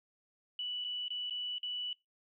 sine tone with dropouts, 2960 Hz, F#7, in tune, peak -35 dBFS, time 0.59-1.93 s, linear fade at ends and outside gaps 2 ms, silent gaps 0.842-0.846 / 1.082-1.104 / 1.298-1.307 / 1.583-1.63 s, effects noise-tail reverb RT60 0.2 s tail -22 dB re dry

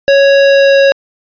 square tone with pitch glide, 554.4 to 551.2 Hz, C#5 to C#5, 0 to -10 cents, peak -5 dBFS, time 0.08-0.92 s, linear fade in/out 0 ms, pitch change -10 cents, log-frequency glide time 0.42-0.8 s, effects resampled to 11025 Hz

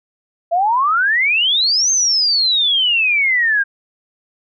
sine exponential two-way sweep, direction up then down, 659.3 to 6400 to 1582 Hz, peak -12 dBFS, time 0.51-3.64 s, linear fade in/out 20 ms, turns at 1.91 s, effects none

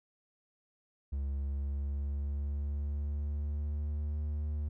triangle tone with pitch glide, 69.3 to 74.7 Hz, C#2 to D2, 0 to +30 cents, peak -30 dBFS, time 1.12-4.69 s, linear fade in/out 10 ms, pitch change +130 cents, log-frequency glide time 1.29-4.17 s, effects none

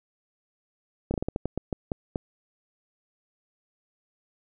slowing click train, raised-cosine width 2 ms, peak -14 dBFS, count 11, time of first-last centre 1.11-2.158 s, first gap 30 ms, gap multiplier 1.26, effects none

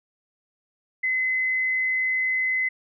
sine tone, 2038 Hz, C7, 46 cents flat, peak -21 dBFS, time 1.03-2.69 s, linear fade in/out 10 ms, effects none

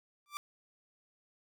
sawtooth tone with exponential growth, 1174.7 Hz, D6, in tune, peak -30 dBFS, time 0.26-0.37 s, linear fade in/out 0 ms, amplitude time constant 22 ms, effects none

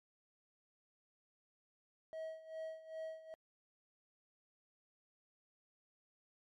triangle tone with tremolo, 640 Hz, D#5, 49 cents sharp, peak -39 dBFS, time 2.13-3.34 s, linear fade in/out 0 ms, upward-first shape sine, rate 2.5 Hz, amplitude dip 80%, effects MP3 64 kbps

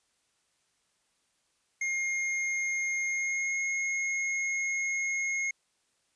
square tone with pitch glide, 2134 to 2156 Hz, C7 to C#7, +34 to -49 cents, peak -29 dBFS, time 1.81-5.51 s, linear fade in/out 5 ms, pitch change +17 cents, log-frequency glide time 3.06-3.59 s, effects white hiss -73 dBFS RMS until 6.15 s + resampled to 22050 Hz

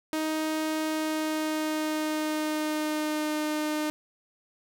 sawtooth tone with pitch glide, 312.8 to 304.6 Hz, D#4 to D#4, +9 to -37 cents, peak -23 dBFS, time 0.13-3.9 s, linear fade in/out 0 ms, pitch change -46 cents, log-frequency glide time 0.86-3.34 s, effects none

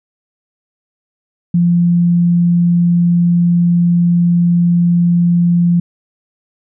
sine tone, 173.1 Hz, F3, 15 cents flat, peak -8 dBFS, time 1.54-5.8 s, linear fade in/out 5 ms, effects none

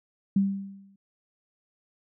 sine tone with exponential decay, 196.4 Hz, G3, 4 cents sharp, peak -17 dBFS, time 0.36-0.96 s, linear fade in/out 5 ms, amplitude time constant 130 ms, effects none

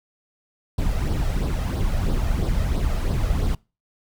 brown noise with flanger, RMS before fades -22 dBFS, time 0.78-3.55 s, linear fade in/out 5 ms, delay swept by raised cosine 0.21 to 1.61 ms, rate 3 Hz, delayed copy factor +0.55, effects noise-tail reverb RT60 0.3 s tail -24 dB re dry

